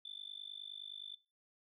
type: tone with amplitude modulation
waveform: sine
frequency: 3520 Hz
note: A7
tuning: in tune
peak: -40 dBFS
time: 0.05-1.15 s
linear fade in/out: 5 ms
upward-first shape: sine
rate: 49.7 Hz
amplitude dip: 100%
effects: noise-tail reverb RT60 0.3 s tail -19 dB re dry + tanh soft clip ceiling -37 dBFS